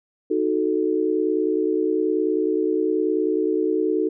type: chord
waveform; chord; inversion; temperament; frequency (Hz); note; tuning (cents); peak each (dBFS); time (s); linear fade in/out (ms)
sine; D# diminished; none; equal; 311.1 / 370 / 440; D#4 / F#4 / A4; 0 / 0 / 0; -23; 0.3-4.09; 10
effects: none